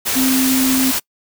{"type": "tone in noise", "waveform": "sine", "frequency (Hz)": 261.6, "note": "C4", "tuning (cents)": 0, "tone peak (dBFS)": -14, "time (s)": [0.15, 0.92], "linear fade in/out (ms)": 20, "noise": "white", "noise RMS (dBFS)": -19, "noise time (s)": [0.05, 1], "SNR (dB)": 2, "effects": ["noise-tail reverb RT60 0.1 s tail -26 dB re dry"]}